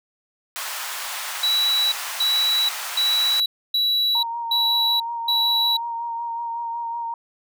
pink high-pass noise, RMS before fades -30 dBFS, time 0.56-3.4 s, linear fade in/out 0 ms, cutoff 820 Hz, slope 24 dB/octave
triangle tone bursts, 3921 Hz, B7, 13 cents flat, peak -16 dBFS, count 6, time 1.43-5.77 s, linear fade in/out 5 ms, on 490 ms, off 280 ms
sine tone with vibrato, 932.3 Hz, A#5, in tune, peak -25 dBFS, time 4.15-7.14 s, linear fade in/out 2 ms, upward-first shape sine, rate 5.4 Hz, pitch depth 20 cents each way
effects none

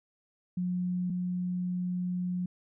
sine tone pair in turn, 179.9 / 179.9 Hz, F#3 / F#3, -48 / -48 cents, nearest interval unison, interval 0 cents, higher neither, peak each -28 / -29 dBFS, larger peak first, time 0.57-1.1 / 1.1-2.46 s, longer second, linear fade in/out 5 ms, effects none

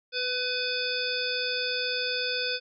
harmonic tone with a mistuned harmonic, 502 Hz, B4, 28 cents sharp, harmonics 1 / 3 / 5 / 7 / 9 / 10, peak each -34 / -34 / -34 / -34 / -34 / -34 dBFS, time 0.12-2.6 s, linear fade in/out 50 ms, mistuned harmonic 1, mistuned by -15 cents, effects none

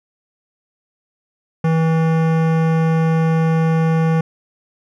sine tone with hard clipping, 162 Hz, E3, 30 cents flat, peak -15 dBFS, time 1.64-4.21 s, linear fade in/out 5 ms, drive 18 dB, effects none

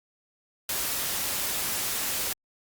white noise with amplitude modulation, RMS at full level -28 dBFS, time 0.69-2.33 s, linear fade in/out 2 ms, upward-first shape sine, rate 191 Hz, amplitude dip 25%, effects Opus 48 kbps

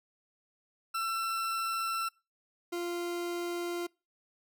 40% pulse tone pair in turn, 1343 / 347.4 Hz, E6 / F4, +32 / -9 cents, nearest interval octave + major seventh, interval 2341 cents, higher first, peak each -30 / -32 dBFS, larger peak first, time 0.94-2.09 / 2.72-3.87 s, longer neither, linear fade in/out 10 ms, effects noise-tail reverb RT60 0.3 s tail -26 dB re dry

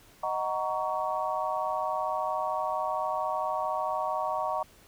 sine chord, D# minor seventh, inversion none, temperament just, 622.3 / 746.7 / 933.4 / 1120.1 Hz, D#5 / F#5 / A#5 / C#6, 0 / +16 / +2 / +18 cents, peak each -33 dBFS, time 0.23-4.63 s, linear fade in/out 5 ms, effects pink hiss -57 dBFS RMS until 4.87 s

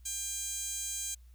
15% pulse tone with high-pass filter, 800 Hz, G5, 35 cents sharp, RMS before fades -37 dBFS, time 0.05-1.15 s, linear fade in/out 10 ms, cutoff 6100 Hz, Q 3.5, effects added 60 Hz sine -52 dBFS peak until 1.34 s + white hiss -72 dBFS RMS until 1.34 s

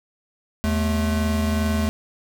square tone pair together, 79.66 / 216.5 Hz, D#2 / A3, +41 / -28 cents, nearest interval octave + perfect fourth, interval 1731 cents, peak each -23 dBFS, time 0.64-1.89 s, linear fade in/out 0 ms, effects none

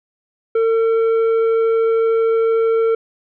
sine tone with tanh clipping, 452.2 Hz, A4, 47 cents sharp, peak -14 dBFS, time 0.55-2.95 s, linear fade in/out 5 ms, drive 7 dB, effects none

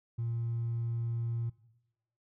triangle tone with hard clipping, 116.4 Hz, A#2, 2 cents flat, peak -31 dBFS, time 0.18-1.5 s, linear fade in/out 10 ms, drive 2 dB, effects noise-tail reverb RT60 0.9 s tail -19 dB re dry

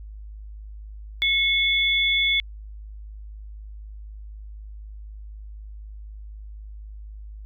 sine tone pair together, 2187 / 3451 Hz, C#7 / A7, -24 / -34 cents, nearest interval minor sixth, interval 790 cents, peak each -21 dBFS, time 1.22-2.4 s, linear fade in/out 0 ms, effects added 52 Hz sine -36 dBFS peak until 7.45 s

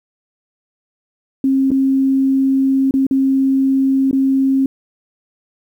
sine tone with dropouts, 268.3 Hz, C4, 44 cents sharp, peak -11 dBFS, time 1.44-4.66 s, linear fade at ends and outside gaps 2 ms, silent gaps 1.706-1.715 / 2.91-2.939 / 3.067-3.11 / 4.112-4.129 s, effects 8-bit

